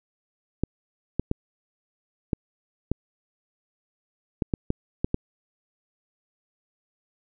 clicks, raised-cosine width 3 ms, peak -10 dBFS, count 10, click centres 0.636 / 1.196 / 1.314 / 2.332 / 2.916 / 4.422 / 4.538 / 4.704 / 5.045 / 5.144 s, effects none

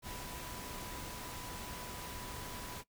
sine tone in noise, 987.8 Hz, B5, in tune, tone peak -52 dBFS, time 0.02-2.84 s, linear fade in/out 50 ms, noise pink, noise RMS -45 dBFS, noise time 0.02-2.84 s, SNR -10 dB, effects noise-tail reverb RT60 0.1 s tail -19 dB re dry

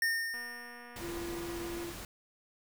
square tone with exponential decay, 1826 Hz, A#6, 36 cents flat, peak -27 dBFS, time 0.02-1.27 s, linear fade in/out 2 ms, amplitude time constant 270 ms
click train, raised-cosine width 0.5 ms, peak -37 dBFS, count 362, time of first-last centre 0.34-1.838 s, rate 241 Hz
pink noise, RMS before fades -44 dBFS, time 0.96-2.05 s, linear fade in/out 2 ms
triangle tone, 341.9 Hz, F4, 37 cents flat, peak -36 dBFS, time 0.99-1.94 s, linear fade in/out 50 ms
effects none

